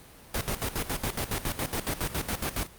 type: noise with tremolo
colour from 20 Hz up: pink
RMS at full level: -29 dBFS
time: 0.34-2.67 s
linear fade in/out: 5 ms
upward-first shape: square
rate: 7.2 Hz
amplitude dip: 75%
effects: pink hiss -51 dBFS RMS until 2.78 s + Opus 32 kbps